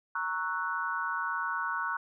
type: chord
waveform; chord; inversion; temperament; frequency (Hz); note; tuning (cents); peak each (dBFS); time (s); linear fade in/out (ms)
sine; F# dominant seventh; first; equal; 932.3 / 1108.7 / 1318.5 / 1480; A#5 / C#6 / E6 / F#6; 0 / 0 / 0 / 0; -37 / -35 / -38 / -33; 0.15-1.97; 5
effects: none